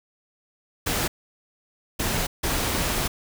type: noise bursts at uneven times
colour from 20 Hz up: pink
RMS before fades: -25 dBFS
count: 3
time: 0.86-1.08 / 1.99-2.27 / 2.43-3.08 s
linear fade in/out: 10 ms
effects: none